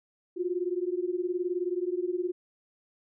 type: beating tone pair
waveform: sine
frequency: 350 / 369 Hz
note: F4 / F#4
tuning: +4 / -5 cents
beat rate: 19 Hz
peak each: -30 / -31 dBFS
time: 0.36-2.32 s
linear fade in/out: 20 ms
effects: none